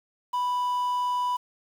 triangle tone with quantisation, 987.8 Hz, B5, in tune, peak -22 dBFS, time 0.33-1.37 s, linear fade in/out 10 ms, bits 8, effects none

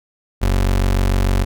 30% pulse tone, 46.71 Hz, F#1, 17 cents sharp, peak -11 dBFS, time 0.41-1.45 s, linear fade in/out 20 ms, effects none

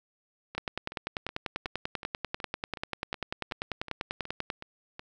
two click trains, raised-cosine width 0.3 ms, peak -24 / -15 dBFS, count 13 / 41, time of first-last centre 0.55-4.994 / 0.58-4.502 s, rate 2.7 / 10.2 Hz, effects none

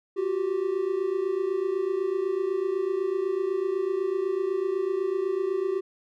triangle tone pair together, 360 / 388 Hz, F#4 / G4, -47 / -18 cents, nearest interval minor second, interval 129 cents, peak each -27 / -24 dBFS, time 0.16-5.81 s, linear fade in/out 20 ms, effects none

